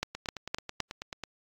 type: two click trains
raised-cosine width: 0.2 ms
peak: -20 / -12 dBFS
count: 11 / 4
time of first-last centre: 0.15-1.237 / 0.03-0.803 s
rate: 9.2 / 3.88 Hz
effects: AAC 48 kbps